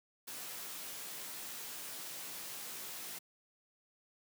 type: noise with comb filter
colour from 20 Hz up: white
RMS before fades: -45 dBFS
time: 0.27-3.19 s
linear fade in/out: 10 ms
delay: 16 ms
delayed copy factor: +0.6
effects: high-pass 150 Hz 12 dB/octave